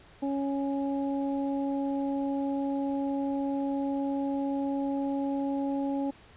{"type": "harmonic tone", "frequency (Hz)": 277.2, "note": "C#4", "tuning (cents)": 0, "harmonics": [1, 2, 3], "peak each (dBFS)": [-28, -36, -38], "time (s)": [0.22, 6.11], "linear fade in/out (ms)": 10, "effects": ["pink hiss -55 dBFS RMS until 6.36 s", "resampled to 8000 Hz"]}